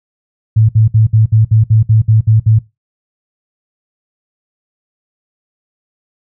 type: tone bursts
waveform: sine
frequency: 110 Hz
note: A2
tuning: in tune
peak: -5 dBFS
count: 11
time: 0.56-2.59 s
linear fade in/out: 10 ms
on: 130 ms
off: 60 ms
effects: noise-tail reverb RT60 0.2 s tail -18 dB re dry